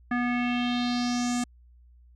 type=tone with low-pass filter sweep; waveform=square; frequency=243.7 Hz; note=B3; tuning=23 cents flat; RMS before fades=-27 dBFS; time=0.11-1.44 s; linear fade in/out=5 ms; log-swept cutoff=1700 to 8100 Hz; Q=3.6; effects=added 60 Hz sine -52 dBFS peak until 2.15 s